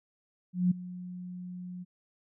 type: tone with ADSR envelope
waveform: sine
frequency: 180 Hz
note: F#3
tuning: 47 cents flat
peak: -20 dBFS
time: 0.53-1.85 s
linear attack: 180 ms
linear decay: 9 ms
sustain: -18 dB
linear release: 29 ms
effects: none